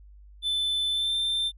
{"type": "tone with pitch glide", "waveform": "triangle", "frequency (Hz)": [3520, 3571], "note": ["A7", "A7"], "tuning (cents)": [0, 25], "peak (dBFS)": -23, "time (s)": [0.42, 1.52], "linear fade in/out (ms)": 50, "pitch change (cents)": 25, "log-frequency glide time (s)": [0.91, 1.15], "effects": ["added 50 Hz sine -47 dBFS peak until 1.57 s"]}